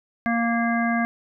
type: harmonic tone with a mistuned harmonic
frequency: 233.1 Hz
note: A#3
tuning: in tune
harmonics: 1 / 3 / 5 / 7 / 9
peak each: -22 / -26 / -31 / -28 / -31 dBFS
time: 0.26-1.05 s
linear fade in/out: 0 ms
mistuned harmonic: 9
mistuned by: -18 cents
effects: none